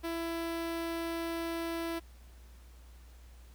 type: tone with notch filter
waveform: sawtooth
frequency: 333.2 Hz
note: E4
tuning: 19 cents sharp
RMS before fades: -36 dBFS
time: 0.03-2 s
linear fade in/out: 20 ms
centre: 7000 Hz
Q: 1.8
effects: added 60 Hz sine -51 dBFS peak until 3.54 s + pink hiss -63 dBFS RMS until 3.54 s